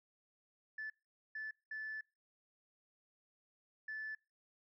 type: tone bursts at uneven times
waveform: sine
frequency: 1744 Hz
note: A6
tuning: 16 cents flat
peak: -40 dBFS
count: 4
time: 0.78-0.9 / 1.35-1.51 / 1.71-2.01 / 3.88-4.15 s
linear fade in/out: 5 ms
effects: noise-tail reverb RT60 0.3 s tail -26 dB re dry + tanh soft clip ceiling -37 dBFS